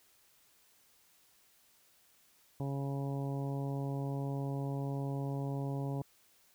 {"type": "harmonic tone", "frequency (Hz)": 138.59, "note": "C#3", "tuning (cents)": 0, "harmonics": [1, 2, 3, 4, 5, 6, 7], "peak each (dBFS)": [-35, -41, -45, -47, -49, -51, -52], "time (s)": [2.6, 6.02], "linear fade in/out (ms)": 2, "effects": ["white hiss -67 dBFS RMS until 6.54 s"]}